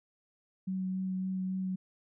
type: tone with vibrato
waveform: sine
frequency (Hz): 187.5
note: F#3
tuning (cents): +23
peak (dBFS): -31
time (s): 0.67-1.76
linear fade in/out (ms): 10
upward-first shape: sine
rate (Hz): 3.6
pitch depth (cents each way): 10
effects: none